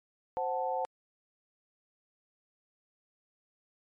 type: chord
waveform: sine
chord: F# diminished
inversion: second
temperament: equal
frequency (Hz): 523.3 / 740 / 880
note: C5 / F#5 / A5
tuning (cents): 0 / 0 / 0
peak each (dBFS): -34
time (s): 0.37-0.85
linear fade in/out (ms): 0
effects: MP3 48 kbps